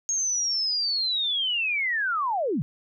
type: linear sweep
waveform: sine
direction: down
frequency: 6570 to 119.3 Hz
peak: -23 dBFS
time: 0.09-2.62 s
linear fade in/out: 0 ms
effects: none